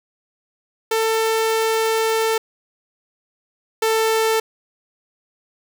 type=tone pair in turn; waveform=sawtooth; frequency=445.8 / 444.2 Hz; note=A4 / A4; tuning=+23 / +16 cents; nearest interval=unison; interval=7 cents; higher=first; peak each=-13 / -12 dBFS; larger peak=second; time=0.91-2.38 / 3.82-4.4 s; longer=first; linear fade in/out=5 ms; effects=none